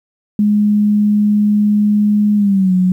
sine tone with pitch glide, 208.4 to 183.53 Hz, G#3 to F#3, +6 to -14 cents, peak -9 dBFS, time 0.39-2.92 s, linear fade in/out 2 ms, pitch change -220 cents, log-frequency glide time 2.36-2.73 s, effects 8-bit

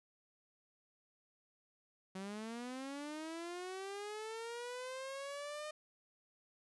sawtooth linear sweep, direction up, 186.4 to 612 Hz, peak -39 dBFS, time 2.15-5.71 s, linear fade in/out 5 ms, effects resampled to 24000 Hz

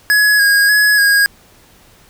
square tone with vibrato, 1661.2 Hz, G#6, in tune, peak -9 dBFS, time 0.1-1.26 s, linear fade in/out 0 ms, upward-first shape square, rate 1.7 Hz, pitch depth 25 cents each way, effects pink hiss -47 dBFS RMS until 2.09 s

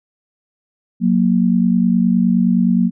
sine tone pair together, 183.44 / 233.1 Hz, F#3 / A#3, -15 / 0 cents, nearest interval major third, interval 415 cents, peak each -14 dBFS, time 1-2.91 s, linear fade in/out 50 ms, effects none

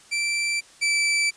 sawtooth tone pair in turn, 2340 / 2322 Hz, D7 / D7, -7 / -20 cents, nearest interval unison, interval 13 cents, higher first, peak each -19 / -16 dBFS, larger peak second, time 0.11-0.61 / 0.81-1.31 s, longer neither, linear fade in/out 20 ms, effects white hiss -51 dBFS RMS until 1.36 s + resampled to 22050 Hz

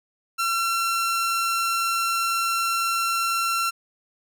sawtooth tone, 1357 Hz, E6, 50 cents sharp, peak -18 dBFS, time 0.38-3.71 s, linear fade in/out 20 ms, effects none

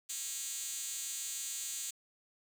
5% pulse tone with high-pass filter, 273 Hz, C#4, 26 cents flat, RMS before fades -40 dBFS, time 0.09-1.91 s, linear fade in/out 10 ms, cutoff 6000 Hz, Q 2.9, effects 10-bit

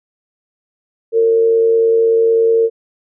sine tone with amplitude modulation, 455.3 Hz, A#4, 41 cents flat, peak -7 dBFS, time 1.12-2.7 s, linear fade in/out 50 ms, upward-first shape sine, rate 96.2 Hz, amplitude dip 40%, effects none

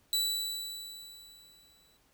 sawtooth tone with exponential decay, 3951 Hz, B7, in tune, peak -23 dBFS, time 0.13-1.97 s, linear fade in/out 1 ms, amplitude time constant 400 ms, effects pink hiss -68 dBFS RMS until 2.13 s

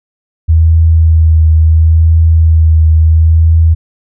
sine tone with vibrato, 80.4 Hz, E2, 43 cents flat, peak -3 dBFS, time 0.48-3.75 s, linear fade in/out 20 ms, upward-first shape triangle, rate 0.73 Hz, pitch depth 25 cents each way, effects none

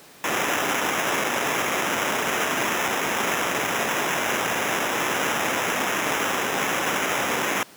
white noise with sample-and-hold, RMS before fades -24 dBFS, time 0.24-7.63 s, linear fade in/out 0 ms, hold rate 4410 Hz, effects pink hiss -47 dBFS RMS until 7.76 s + high-pass 200 Hz 12 dB/octave

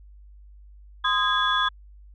sine tone cluster, 1031 / 1246 / 1635 / 3414 Hz, C6 / D#6 / G#6 / G#7, -26 / +2 / -28 / +47 cents, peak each -25 dBFS, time 1.04-1.69 s, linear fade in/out 10 ms, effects tanh soft clip ceiling -10 dBFS + added 50 Hz sine -45 dBFS peak until 2.14 s

